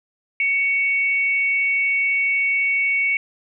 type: tone pair together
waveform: sine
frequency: 2232 / 2698 Hz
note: C#7 / E7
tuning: +11 / +40 cents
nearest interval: minor third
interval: 329 cents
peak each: -17 / -28 dBFS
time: 0.4-3.17 s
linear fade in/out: 2 ms
effects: none